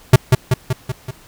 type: tone with echo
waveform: square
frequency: 127.7 Hz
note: C3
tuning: 42 cents flat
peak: -3 dBFS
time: 0.13-0.16 s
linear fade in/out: 5 ms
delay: 190 ms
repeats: 5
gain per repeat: -4 dB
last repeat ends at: 1.11 s
effects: pink hiss -46 dBFS RMS until 1.27 s